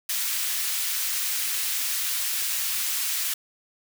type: high-pass noise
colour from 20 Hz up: white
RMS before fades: -27 dBFS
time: 0.09-3.34 s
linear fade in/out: 5 ms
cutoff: 1700 Hz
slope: 12 dB/octave
effects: none